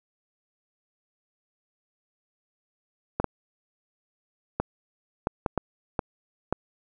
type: clicks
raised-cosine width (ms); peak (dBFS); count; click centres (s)
1; -10; 8; 3.2 / 3.243 / 4.6 / 5.271 / 5.462 / 5.577 / 5.992 / 6.526
effects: none